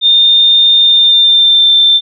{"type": "tone with pitch glide", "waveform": "sine", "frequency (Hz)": [3627, 3565], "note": ["A#7", "A7"], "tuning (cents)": [-48, 22], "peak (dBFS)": -4, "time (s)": [0.01, 2.01], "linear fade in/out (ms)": 50, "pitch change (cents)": -30, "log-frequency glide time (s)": [0.78, 1.71], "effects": []}